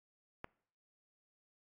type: click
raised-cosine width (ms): 0.5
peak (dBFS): -27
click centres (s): 0.444
effects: noise-tail reverb RT60 0.6 s tail -24 dB re dry + AAC 32 kbps